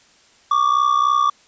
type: ring-modulated tone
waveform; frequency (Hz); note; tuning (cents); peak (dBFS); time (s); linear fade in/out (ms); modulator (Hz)
triangle; 1158; D6; -25; -9; 0.51-1.3; 2; 31.7
effects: white hiss -53 dBFS RMS until 1.47 s + resampled to 16000 Hz